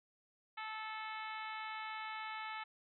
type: harmonic tone with a mistuned harmonic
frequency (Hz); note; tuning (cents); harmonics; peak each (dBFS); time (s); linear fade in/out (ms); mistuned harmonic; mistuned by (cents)
436.5; A4; -14; 2 / 3 / 4 / 5 / 6 / 7 / 8 / 9; -46 / -47 / -50 / -49 / -54 / -56 / -58 / -58; 0.57-2.64; 10; 8; +21
effects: none